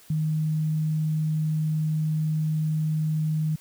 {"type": "tone with ADSR envelope", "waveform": "sine", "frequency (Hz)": 155.56, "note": "D#3", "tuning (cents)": 0, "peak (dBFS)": -20, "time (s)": [0.1, 3.56], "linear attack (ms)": 5, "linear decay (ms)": 8, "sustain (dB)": -2, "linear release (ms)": 9, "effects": ["white hiss -53 dBFS RMS until 3.6 s"]}